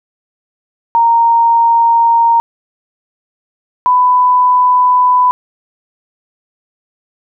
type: tone pair in turn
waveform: sine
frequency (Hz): 928 / 997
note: A#5 / B5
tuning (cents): -8 / +16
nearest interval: minor second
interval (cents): 124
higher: second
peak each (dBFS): -6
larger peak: neither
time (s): 0.95-2.4 / 3.86-5.31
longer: neither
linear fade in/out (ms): 0
effects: none